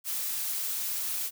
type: noise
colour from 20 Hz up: blue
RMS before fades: -32 dBFS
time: 0.04-1.31 s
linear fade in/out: 50 ms
effects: none